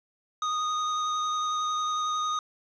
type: tone with vibrato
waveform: square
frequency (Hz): 1240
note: D#6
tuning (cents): -6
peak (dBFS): -27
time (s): 0.42-2.39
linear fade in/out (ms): 2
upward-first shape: sine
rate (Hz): 11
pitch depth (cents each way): 11
effects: resampled to 16000 Hz + 9-bit

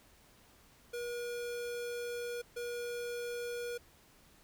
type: tone bursts at uneven times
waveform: square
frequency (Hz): 479.8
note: A#4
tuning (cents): +50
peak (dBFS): -38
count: 2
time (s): 0.93-2.42 / 2.56-3.78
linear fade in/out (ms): 10
effects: pink hiss -63 dBFS RMS until 4.43 s

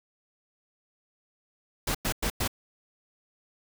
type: noise bursts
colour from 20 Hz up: pink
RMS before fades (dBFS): -28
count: 4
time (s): 1.87-2.478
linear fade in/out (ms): 5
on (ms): 77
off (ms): 100
effects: none

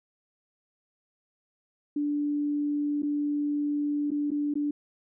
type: tone with dropouts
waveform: sine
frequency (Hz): 292.3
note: D4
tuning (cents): -8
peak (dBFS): -25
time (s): 1.96-4.71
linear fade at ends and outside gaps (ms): 5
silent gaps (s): 3.022-3.03 / 4.106-4.115 / 4.306-4.315 / 4.54-4.554
effects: none

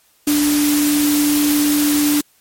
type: tone in noise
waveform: sine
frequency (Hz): 293.7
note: D4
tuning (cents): 0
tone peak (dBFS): -13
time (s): 0.27-2.21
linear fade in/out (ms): 5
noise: white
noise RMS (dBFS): -21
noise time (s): 0.27-2.21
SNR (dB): +5
effects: white hiss -56 dBFS RMS until 2.4 s + MP3 64 kbps

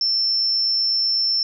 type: tone with amplitude modulation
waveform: sine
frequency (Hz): 5360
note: E8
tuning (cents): +28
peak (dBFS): -16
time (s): 0.01-1.43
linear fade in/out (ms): 2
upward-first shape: sine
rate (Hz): 108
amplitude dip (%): 25
effects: none

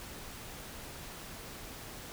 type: silence
effects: pink hiss -46 dBFS RMS until 2.12 s

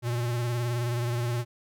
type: tone with vibrato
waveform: square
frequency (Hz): 120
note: B2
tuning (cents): -49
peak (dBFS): -27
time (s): 0.02-1.45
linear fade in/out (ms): 50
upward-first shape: sine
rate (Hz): 19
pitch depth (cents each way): 44
effects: none

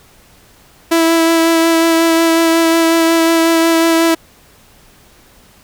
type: tone with vibrato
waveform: sawtooth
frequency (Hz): 329.6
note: E4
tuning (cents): 0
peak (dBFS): -5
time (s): 0.91-4.15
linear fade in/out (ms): 10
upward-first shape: sine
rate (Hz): 5.5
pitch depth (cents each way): 14
effects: pink hiss -46 dBFS RMS until 5.63 s

